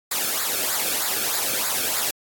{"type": "noise with flanger", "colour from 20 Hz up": "white", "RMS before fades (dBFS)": -24, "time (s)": [0.11, 2.11], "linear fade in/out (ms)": 5, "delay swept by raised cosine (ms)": [0.33, 1.05], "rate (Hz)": 3.2, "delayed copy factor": -0.7, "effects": ["AAC 64 kbps"]}